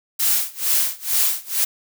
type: noise with tremolo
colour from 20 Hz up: blue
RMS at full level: -17 dBFS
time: 0.19-1.65 s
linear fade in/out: 10 ms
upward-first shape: sine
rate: 2.2 Hz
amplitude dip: 95%
effects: none